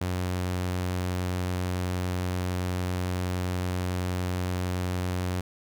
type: tone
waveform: sawtooth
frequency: 90.7 Hz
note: F#2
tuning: 34 cents flat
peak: -23 dBFS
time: 0.01-5.41 s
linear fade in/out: 5 ms
effects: none